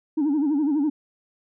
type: tone with vibrato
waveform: sine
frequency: 293.7 Hz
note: D4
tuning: in tune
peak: -17 dBFS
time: 0.17-0.9 s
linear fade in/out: 10 ms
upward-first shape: sine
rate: 12 Hz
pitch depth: 130 cents each way
effects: tanh soft clip ceiling -17 dBFS